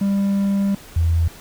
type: tone pair in turn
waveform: triangle / sine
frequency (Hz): 198.3 / 83.01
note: G3 / E2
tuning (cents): +20 / +13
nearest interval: octave + minor third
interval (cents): 1507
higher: first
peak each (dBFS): -14 / -14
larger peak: neither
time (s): 0.01-0.75 / 0.96-1.28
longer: first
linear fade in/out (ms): 5
effects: pink hiss -42 dBFS RMS until 1.4 s